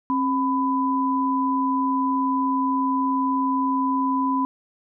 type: tone pair together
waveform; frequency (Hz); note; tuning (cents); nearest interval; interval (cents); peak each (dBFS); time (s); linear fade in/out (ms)
sine; 268.1 / 999; C4 / B5; +42 / +20; octave + major seventh; 2278; -22; 0.1-4.45; 0
effects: none